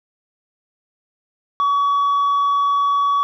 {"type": "tone with tanh clipping", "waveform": "sine", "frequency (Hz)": 1132, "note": "C#6", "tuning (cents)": 36, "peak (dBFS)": -15, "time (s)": [1.6, 3.23], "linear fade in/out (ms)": 0, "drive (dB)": 2, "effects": []}